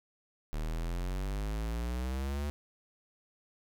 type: exponential sweep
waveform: square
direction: up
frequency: 37.57 to 74 Hz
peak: -33 dBFS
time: 0.53-2.5 s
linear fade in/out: 0 ms
effects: none